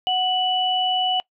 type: tone pair together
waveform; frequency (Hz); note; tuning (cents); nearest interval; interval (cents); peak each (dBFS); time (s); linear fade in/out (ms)
sine; 740 / 2960; F#5 / F#7; 0 / 0; 2 octaves; 2400; -21; 0.07-1.2; 0
effects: noise-tail reverb RT60 0.1 s tail -23 dB re dry